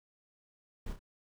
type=noise with echo; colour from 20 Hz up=brown; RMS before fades=-39 dBFS; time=0.86-0.93 s; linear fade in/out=5 ms; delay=31 ms; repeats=2; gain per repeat=-7 dB; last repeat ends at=0.992 s; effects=none